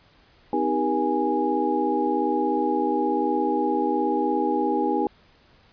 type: tone cluster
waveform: sine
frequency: 256 / 312.8 / 395.7 / 476.8 / 827 Hz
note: C4 / D#4 / G4 / A#4 / G#5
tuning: -38 / +9 / +16 / +39 / -8 cents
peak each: -28 / -26 / -27 / -29 / -25 dBFS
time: 0.53-5.07 s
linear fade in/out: 2 ms
effects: pink hiss -57 dBFS RMS until 5.72 s + resampled to 11025 Hz